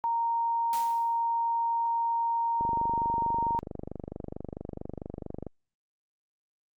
sine tone, 928 Hz, A#5, 8 cents flat, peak -25 dBFS, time 0.04-3.59 s, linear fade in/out 0 ms
white noise with exponential decay, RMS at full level -38 dBFS, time 0.73-1.24 s, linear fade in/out 0 ms, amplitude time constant 110 ms
click train, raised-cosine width 2 ms, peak -23 dBFS, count 71, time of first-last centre 2.61-5.467 s, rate 24.5 Hz
effects Opus 48 kbps

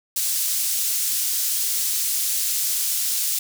pink high-pass noise, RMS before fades -23 dBFS, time 0.16-3.39 s, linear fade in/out 5 ms, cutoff 6300 Hz, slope 12 dB/octave, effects none

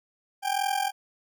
40% pulse ring-modulated tone, 792 Hz, G5, 18 cents sharp, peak -21 dBFS, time 0.42-0.92 s, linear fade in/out 50 ms, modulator 21.4 Hz, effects none

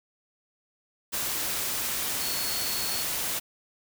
sine tone in noise, 4378 Hz, C#8, 22 cents flat, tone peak -34 dBFS, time 2.2-3.04 s, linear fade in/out 20 ms, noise white, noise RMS -30 dBFS, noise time 1.12-3.4 s, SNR -7 dB, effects none

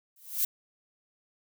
violet noise with exponential growth, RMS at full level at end -23 dBFS, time 0.16-0.45 s, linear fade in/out 5 ms, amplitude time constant 63 ms, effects none

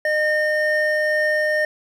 triangle tone pair together, 610 / 1827.9 Hz, D#5 / A#6, -34 / -34 cents, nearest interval octave + perfect fifth, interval 1900 cents, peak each -18 dBFS, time 0.05-1.65 s, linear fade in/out 2 ms, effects none

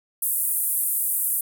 pink band-pass noise, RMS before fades -24 dBFS, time 0.22-1.41 s, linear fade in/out 5 ms, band 9300 to 16000 Hz, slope 48 dB/octave, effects none

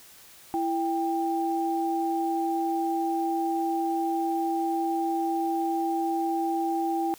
sine tone pair together, 332.6 / 791.1 Hz, E4 / G5, +16 / +16 cents, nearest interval octave + minor third, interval 1500 cents, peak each -27 dBFS, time 0.54-7.14 s, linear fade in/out 0 ms, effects white hiss -51 dBFS RMS until 7.18 s

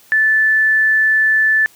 sine tone, 1751 Hz, A6, 9 cents flat, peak -10 dBFS, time 0.12-1.66 s, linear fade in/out 0 ms, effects white hiss -48 dBFS RMS until 1.75 s

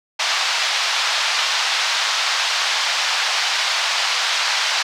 white band-pass noise, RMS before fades -20 dBFS, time 0.19-4.83 s, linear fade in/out 10 ms, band 730 to 5100 Hz, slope 24 dB/octave, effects none

